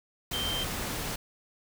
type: tone in noise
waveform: sine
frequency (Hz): 3136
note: G7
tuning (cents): 0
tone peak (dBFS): -31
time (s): 0.33-0.64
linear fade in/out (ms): 5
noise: pink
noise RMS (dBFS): -34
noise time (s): 0.31-1.16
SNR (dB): 0
effects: none